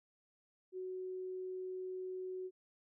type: tone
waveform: sine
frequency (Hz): 371.1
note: F#4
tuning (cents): +5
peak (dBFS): -40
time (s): 0.72-2.51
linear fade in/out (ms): 50
effects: none